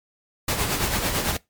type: noise with tremolo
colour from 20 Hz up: pink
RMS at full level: -22 dBFS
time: 0.48-1.37 s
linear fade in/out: 5 ms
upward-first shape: sine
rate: 9 Hz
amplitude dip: 50%
effects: noise-tail reverb RT60 0.2 s tail -22 dB re dry + MP3 96 kbps